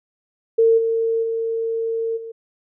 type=tone with level steps; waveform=sine; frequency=454.1 Hz; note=A#4; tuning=45 cents flat; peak=-11 / -17 / -20 / -30 dBFS; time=0.58-2.32 s; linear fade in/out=10 ms; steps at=0.77 / 1.22 / 2.16 s; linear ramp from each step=20 ms; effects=none